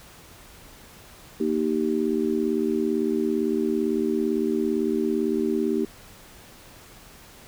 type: chord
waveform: sine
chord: Eb major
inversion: second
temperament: just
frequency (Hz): 233.3 / 311.1 / 388.9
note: Bb3 / Eb4 / G4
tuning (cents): +2 / 0 / -14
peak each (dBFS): -26 / -26 / -25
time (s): 1.4-5.85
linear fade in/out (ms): 5
effects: pink hiss -48 dBFS RMS until 7.47 s